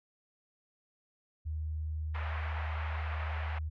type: tone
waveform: sine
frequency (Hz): 77.78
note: D#2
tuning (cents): 0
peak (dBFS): -33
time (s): 1.45-3.7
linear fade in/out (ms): 20
type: band-pass noise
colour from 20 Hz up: pink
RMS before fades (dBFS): -43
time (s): 2.14-3.59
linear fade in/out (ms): 10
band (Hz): 680 to 2400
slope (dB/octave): 24
effects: none